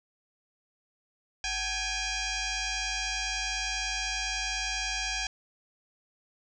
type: tone with frequency modulation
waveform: sine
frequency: 1566 Hz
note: G6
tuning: 2 cents flat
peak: -29 dBFS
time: 1.44-5.27 s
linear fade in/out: 2 ms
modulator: 809 Hz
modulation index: 6
effects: none